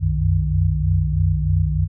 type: tone cluster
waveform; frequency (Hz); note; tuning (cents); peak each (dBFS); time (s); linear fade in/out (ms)
sine; 62.7 / 90 / 93.2 / 153.1; B1 / F#2 / F#2 / D#3; +27 / -47 / +13 / -28; -21; 0-1.88; 50
effects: none